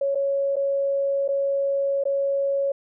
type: tone with dropouts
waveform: sine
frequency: 554.4 Hz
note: C#5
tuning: in tune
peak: -20 dBFS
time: 0.01-2.72 s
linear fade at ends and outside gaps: 5 ms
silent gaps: 0.148-0.154 / 0.558-0.565 / 1.279-1.287 / 2.038-2.053 s
effects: none